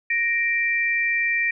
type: tone pair together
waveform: sine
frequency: 1864.7 / 2353 Hz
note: A#6 / D7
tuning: 0 / +3 cents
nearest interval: major third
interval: 403 cents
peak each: -22 dBFS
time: 0.1-1.51 s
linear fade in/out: 5 ms
effects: none